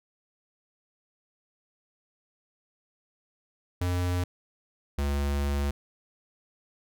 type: tone pair in turn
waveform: square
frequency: 89.3 / 70.88 Hz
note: F2 / C#2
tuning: +39 / +39 cents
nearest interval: major third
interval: 400 cents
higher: first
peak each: -26 dBFS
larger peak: neither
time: 3.81-4.24 / 4.98-5.71 s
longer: second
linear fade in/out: 5 ms
effects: none